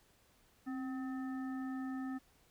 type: harmonic tone with a mistuned harmonic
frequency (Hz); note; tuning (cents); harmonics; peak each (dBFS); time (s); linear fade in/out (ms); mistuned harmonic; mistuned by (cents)
255.6; C4; -40; 1 / 3 / 5 / 7; -38 / -51 / -53 / -54; 0.66-2.19; 20; 1; +57
effects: pink hiss -69 dBFS RMS until 2.5 s